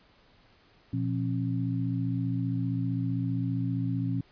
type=tone cluster; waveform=sine; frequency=119.3 / 174.6 / 270.7 Hz; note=A#2 / F3 / C#4; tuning=+41 / 0 / -41 cents; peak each=-29 / -33 / -32 dBFS; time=0.93-4.21 s; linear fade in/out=5 ms; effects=pink hiss -61 dBFS RMS until 4.31 s + resampled to 11025 Hz